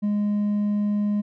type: tone with hard clipping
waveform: sine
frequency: 206.9 Hz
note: G#3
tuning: 6 cents flat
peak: -21 dBFS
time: 0.02-1.22 s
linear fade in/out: 20 ms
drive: 2 dB
effects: none